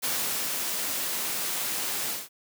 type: noise with ADSR envelope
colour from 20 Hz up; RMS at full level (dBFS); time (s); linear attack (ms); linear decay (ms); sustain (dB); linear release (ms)
white; -28; 0.02-2.29; 24; 440; -2; 190
effects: high-pass 150 Hz 12 dB/octave